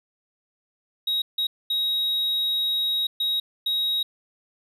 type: tone bursts at uneven times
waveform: triangle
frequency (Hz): 3800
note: A#7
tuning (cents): +33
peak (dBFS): -20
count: 5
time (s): 1.07-1.22 / 1.38-1.47 / 1.7-3.07 / 3.2-3.4 / 3.66-4.03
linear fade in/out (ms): 5
effects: none